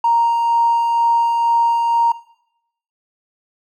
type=tone with tremolo; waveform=triangle; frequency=932.3 Hz; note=A#5; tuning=in tune; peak=-7 dBFS; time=0.04-2.12 s; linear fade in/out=5 ms; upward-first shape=sine; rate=2.1 Hz; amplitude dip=40%; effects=noise-tail reverb RT60 0.8 s tail -22 dB re dry + tanh soft clip ceiling -9 dBFS